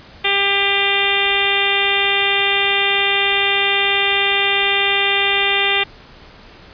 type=harmonic tone; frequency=397.9 Hz; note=G4; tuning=26 cents sharp; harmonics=1 / 2 / 3 / 4 / 5 / 6 / 7 / 8 / 9; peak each=-24 / -24 / -27 / -27 / -21 / -21 / -21 / -23 / -22 dBFS; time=0.24-5.84 s; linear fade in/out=10 ms; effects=pink hiss -42 dBFS RMS until 6.73 s + resampled to 11025 Hz